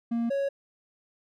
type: tone pair in turn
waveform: triangle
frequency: 233.1 / 554.4 Hz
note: A#3 / C#5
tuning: 0 / 0 cents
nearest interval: octave + minor third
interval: 1500 cents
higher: second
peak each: -23 dBFS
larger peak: neither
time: 0.11-0.3 / 0.3-0.49 s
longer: neither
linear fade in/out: 10 ms
effects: none